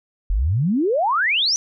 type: exponential sweep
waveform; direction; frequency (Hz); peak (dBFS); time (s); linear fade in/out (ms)
sine; up; 40.71 to 6110; -16; 0.3-1.56; 0
effects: none